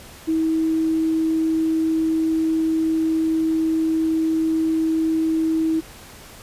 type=tone; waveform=sine; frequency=320.9 Hz; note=E4; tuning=46 cents flat; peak=-17 dBFS; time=0.27-5.81 s; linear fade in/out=20 ms; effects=pink hiss -42 dBFS RMS until 6.42 s + resampled to 32000 Hz